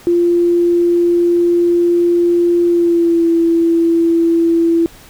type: tone with pitch glide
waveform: sine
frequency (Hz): 346.2 to 334.2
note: F4 to E4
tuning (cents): -15 to +24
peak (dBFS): -9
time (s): 0.07-4.86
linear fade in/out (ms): 0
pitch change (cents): -61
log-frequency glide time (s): 2.66-3.27
effects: pink hiss -41 dBFS RMS until 5.09 s